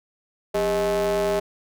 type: ring-modulated tone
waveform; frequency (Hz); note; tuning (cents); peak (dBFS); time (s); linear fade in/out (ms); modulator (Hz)
square; 112; A2; +31; -18; 0.54-1.4; 10; 515
effects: none